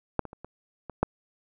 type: clicks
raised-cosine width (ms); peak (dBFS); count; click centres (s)
1; -9 / -24 / -29 / -26 / -23 / -8; 6; 0.193 / 0.253 / 0.331 / 0.446 / 0.897 / 1.03
effects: none